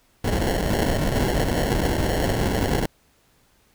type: noise with sample-and-hold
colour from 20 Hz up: pink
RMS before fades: -22 dBFS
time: 0.24-2.86 s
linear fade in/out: 5 ms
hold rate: 1225 Hz
effects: pink hiss -61 dBFS RMS until 3.74 s